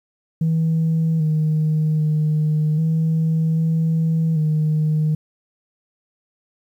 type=tone with pitch steps; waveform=sine; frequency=161.7 / 155.2 / 153.4 / 160.6 / 161.8 / 154.3 Hz; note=E3 / D#3 / D#3 / E3 / E3 / D#3; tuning=-33 / -4 / -24 / -45 / -32 / -14 cents; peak=-14 dBFS; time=0.41-5.15 s; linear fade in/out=5 ms; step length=790 ms; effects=tanh soft clip ceiling -13 dBFS + 9-bit